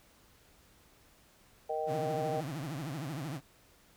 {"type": "chord", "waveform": "sine", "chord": "Eb major", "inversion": "second", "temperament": "just", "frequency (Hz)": [466.7, 622.3, 777.8], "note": ["Bb4", "Eb5", "G5"], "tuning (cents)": [2, 0, -14], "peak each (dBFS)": -36, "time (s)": [1.69, 2.41], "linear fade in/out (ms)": 10}
{"type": "tone with vibrato", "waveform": "30% pulse", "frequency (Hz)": 146.83, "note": "D3", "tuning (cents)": 0, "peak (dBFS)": -34, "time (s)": [1.86, 3.41], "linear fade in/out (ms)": 50, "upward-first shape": "triangle", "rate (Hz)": 13, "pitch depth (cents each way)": 290}
{"effects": ["pink hiss -63 dBFS RMS until 3.96 s"]}